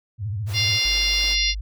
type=tone with vibrato; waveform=sine; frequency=103.83 Hz; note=G#2; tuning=in tune; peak=-24 dBFS; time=0.18-0.8 s; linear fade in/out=50 ms; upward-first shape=sine; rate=14 Hz; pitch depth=170 cents each way
type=high-pass noise; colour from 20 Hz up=pink; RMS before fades=-39 dBFS; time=0.46-1.37 s; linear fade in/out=50 ms; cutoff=340 Hz; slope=12 dB/octave
type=harmonic tone; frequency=698.5 Hz; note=F5; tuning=in tune; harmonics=3 / 4 / 5 / 6 / 7 / 8; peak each=-26 / -26 / -26 / -26 / -26 / -26 dBFS; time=0.53-1.55 s; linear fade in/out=50 ms
type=tone; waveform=sine; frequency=50.5 Hz; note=G#1; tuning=48 cents flat; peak=-26 dBFS; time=0.85-1.61 s; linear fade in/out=5 ms
effects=none